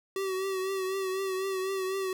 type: tone with vibrato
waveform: square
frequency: 381.8 Hz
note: G4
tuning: 46 cents flat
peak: -30 dBFS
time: 0.16-2.13 s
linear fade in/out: 2 ms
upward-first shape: triangle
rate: 4 Hz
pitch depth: 47 cents each way
effects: none